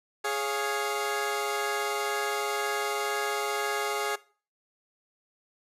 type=chord; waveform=15% pulse; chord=Db major; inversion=second; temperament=equal; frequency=415.3 / 554.4 / 698.5 Hz; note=Ab4 / Db5 / F5; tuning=0 / 0 / 0 cents; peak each=-23 / -29 / -29 dBFS; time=0.24-4.16 s; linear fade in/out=10 ms; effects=noise-tail reverb RT60 0.4 s tail -20 dB re dry + resampled to 32000 Hz